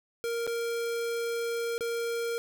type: tone with dropouts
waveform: square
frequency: 466.2 Hz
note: A#4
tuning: in tune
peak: -30 dBFS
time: 0.24-2.38 s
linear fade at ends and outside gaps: 0 ms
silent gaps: 0.467-0.475 / 1.78-1.808 s
effects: none